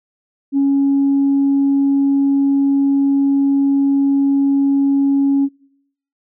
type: tone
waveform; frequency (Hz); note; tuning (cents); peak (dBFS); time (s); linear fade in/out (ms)
sine; 277.2; C#4; 0; -10; 0.52-5.49; 50
effects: noise-tail reverb RT60 0.7 s tail -24 dB re dry + tanh soft clip ceiling -8 dBFS